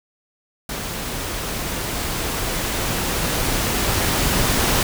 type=noise with level ramp; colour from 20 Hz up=pink; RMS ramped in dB=-28 to -18 dBFS; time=0.69-4.83 s; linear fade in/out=2 ms; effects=none